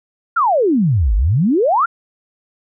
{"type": "exponential two-way sweep", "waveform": "sine", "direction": "down then up", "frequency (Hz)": [1449, 46.77, 1449], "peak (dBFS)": -11, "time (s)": [0.36, 1.86], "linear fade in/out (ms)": 10, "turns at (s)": 1.15, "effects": []}